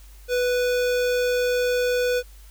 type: tone with notch filter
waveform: square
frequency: 493.9 Hz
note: B4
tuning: in tune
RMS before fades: -22 dBFS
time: 0.28-2.23 s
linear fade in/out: 50 ms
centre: 10000 Hz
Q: 2
effects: added 50 Hz sine -43 dBFS peak until 2.5 s + white hiss -54 dBFS RMS until 2.5 s